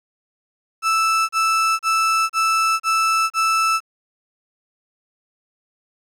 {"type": "tone bursts", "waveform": "35% pulse", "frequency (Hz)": 1318.5, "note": "E6", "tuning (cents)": 0, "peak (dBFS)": -14, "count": 6, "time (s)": [0.82, 3.805], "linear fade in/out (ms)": 50, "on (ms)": 470, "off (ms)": 33, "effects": ["low-pass 10000 Hz 12 dB/octave", "9-bit"]}